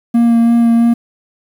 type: tone with vibrato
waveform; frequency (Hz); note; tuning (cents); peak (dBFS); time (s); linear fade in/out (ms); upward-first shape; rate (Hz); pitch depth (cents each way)
triangle; 233.1; A#3; 0; -5; 0.14-0.94; 10; sine; 3; 13
effects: 7-bit